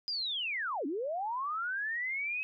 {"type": "linear two-way sweep", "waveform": "sine", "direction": "down then up", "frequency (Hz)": [4978, 259.2, 2573], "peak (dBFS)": -32, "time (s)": [0.08, 2.43], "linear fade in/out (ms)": 0, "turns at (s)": 0.86, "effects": []}